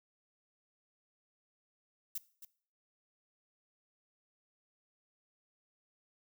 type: noise with echo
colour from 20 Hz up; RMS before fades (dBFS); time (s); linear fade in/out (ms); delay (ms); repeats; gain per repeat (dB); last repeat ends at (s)
violet; -38; 2.15-2.18; 5; 270; 1; -12; 2.45
effects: noise-tail reverb RT60 0.5 s tail -19 dB re dry